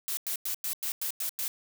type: noise bursts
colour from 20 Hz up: blue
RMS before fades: -32 dBFS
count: 8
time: 0.08-1.48 s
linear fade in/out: 0 ms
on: 91 ms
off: 96 ms
effects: none